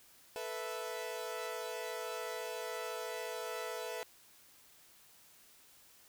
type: chord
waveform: sawtooth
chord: A suspended second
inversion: none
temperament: equal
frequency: 440 / 493.9 / 659.3 Hz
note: A4 / B4 / E5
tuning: 0 / 0 / 0 cents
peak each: -40 / -39 / -40 dBFS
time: 0.36-4.03 s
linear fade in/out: 0 ms
effects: white hiss -62 dBFS RMS until 6.08 s